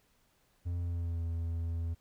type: tone with pitch glide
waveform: triangle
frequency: 86.9 to 83.46 Hz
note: F2 to E2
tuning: -8 to +22 cents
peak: -30 dBFS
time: 0.65-1.95 s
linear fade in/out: 20 ms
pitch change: -70 cents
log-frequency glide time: 0.79-1.23 s
effects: pink hiss -71 dBFS RMS until 2 s